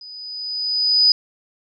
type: tone with level ramp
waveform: sine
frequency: 4978 Hz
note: D#8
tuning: in tune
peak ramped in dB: -36 to -9 dBFS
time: 0.01-1.12 s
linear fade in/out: 2 ms
effects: none